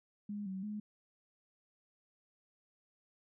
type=tone with pitch steps; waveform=sine; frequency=206.1 / 190 / 210.2 Hz; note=G#3 / F#3 / G#3; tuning=-13 / +46 / +21 cents; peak=-38 dBFS; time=0.29-0.8 s; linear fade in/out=5 ms; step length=170 ms; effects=none